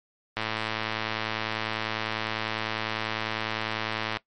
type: click train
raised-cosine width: 0.3 ms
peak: -12 dBFS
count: 419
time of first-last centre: 0.37-4.17 s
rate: 110 Hz
effects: noise-tail reverb RT60 0.1 s tail -18 dB re dry + MP3 48 kbps